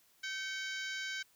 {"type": "harmonic tone with a mistuned harmonic", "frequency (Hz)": 773, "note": "G5", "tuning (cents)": -24, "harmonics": [2, 3, 4, 5, 6, 7, 8, 9], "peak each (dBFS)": [-40, -44, -46, -48, -50, -51, -52, -53], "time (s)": [0.23, 1.23], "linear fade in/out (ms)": 10, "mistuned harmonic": 3, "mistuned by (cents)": -67, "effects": ["white hiss -68 dBFS RMS until 1.35 s"]}